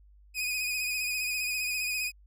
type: tone with vibrato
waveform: sawtooth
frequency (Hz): 2489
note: D#7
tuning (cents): 0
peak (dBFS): -26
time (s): 0.34-2.12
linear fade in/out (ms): 50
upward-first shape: sine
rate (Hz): 15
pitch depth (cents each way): 40
effects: added 50 Hz sine -54 dBFS peak until 2.26 s